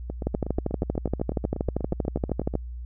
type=two click trains; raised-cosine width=2 ms; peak=-18 / -11 dBFS; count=21 / 30; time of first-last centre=0.1-2.539 / 0.27-2.553 s; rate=8.2 / 12.7 Hz; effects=added 60 Hz sine -33 dBFS peak until 2.85 s